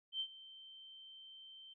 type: tone with ADSR envelope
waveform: sine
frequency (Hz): 3114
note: G7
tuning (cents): -12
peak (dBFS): -35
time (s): 0.12-1.74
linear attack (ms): 80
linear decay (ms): 71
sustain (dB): -18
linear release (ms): 14
effects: none